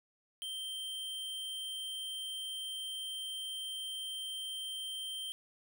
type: tone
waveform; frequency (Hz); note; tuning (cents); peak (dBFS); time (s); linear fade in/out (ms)
square; 3137; G7; +1; -39; 0.42-5.32; 0
effects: none